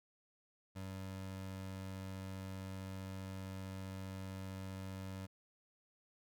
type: tone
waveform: 25% pulse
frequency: 95.3 Hz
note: G2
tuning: 48 cents flat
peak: -40 dBFS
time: 0.75-5.27 s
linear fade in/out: 20 ms
effects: none